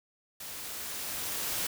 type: noise with level ramp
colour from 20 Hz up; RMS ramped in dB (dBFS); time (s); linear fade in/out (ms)
white; -42 to -32; 0.4-1.67; 5
effects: none